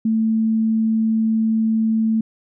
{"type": "tone", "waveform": "sine", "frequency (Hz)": 221.9, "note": "A3", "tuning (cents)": 15, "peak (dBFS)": -15, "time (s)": [0.05, 2.21], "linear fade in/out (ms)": 5, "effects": []}